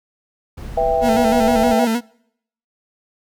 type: noise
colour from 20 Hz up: brown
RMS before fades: -30 dBFS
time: 0.57-1.74 s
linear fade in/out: 10 ms
type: chord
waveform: sine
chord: E minor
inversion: second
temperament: just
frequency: 494.4 / 659.3 / 791.1 Hz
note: B4 / E5 / G5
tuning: +2 / 0 / +16 cents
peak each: -20 / -17 / -19 dBFS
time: 0.77-1.85 s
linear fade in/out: 5 ms
type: tone with vibrato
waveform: 40% pulse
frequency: 232 Hz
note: A#3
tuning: 8 cents flat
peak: -15 dBFS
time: 1.01-2.01 s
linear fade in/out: 50 ms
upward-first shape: square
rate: 6.4 Hz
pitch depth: 61 cents each way
effects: noise-tail reverb RT60 0.7 s tail -25 dB re dry